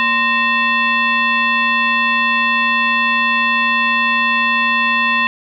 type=tone with frequency modulation; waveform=sine; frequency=1845 Hz; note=A#6; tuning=18 cents flat; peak=-12 dBFS; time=0-5.27 s; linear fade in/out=0 ms; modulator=806 Hz; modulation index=1.4; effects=none